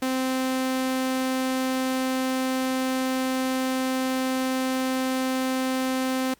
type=tone; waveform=sawtooth; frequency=260 Hz; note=C4; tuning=11 cents flat; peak=-19 dBFS; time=0.02-6.34 s; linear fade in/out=5 ms; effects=pink hiss -60 dBFS RMS until 6.39 s + MP3 96 kbps